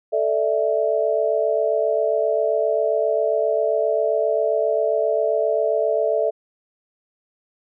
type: chord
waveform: sine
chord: A suspended fourth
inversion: none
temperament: equal with one note detuned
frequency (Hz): 440 / 591.8 / 659.3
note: A4 / D5 / E5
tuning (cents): 0 / +13 / 0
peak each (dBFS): -22 / -22 / -21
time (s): 0.12-6.31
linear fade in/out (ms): 20
effects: none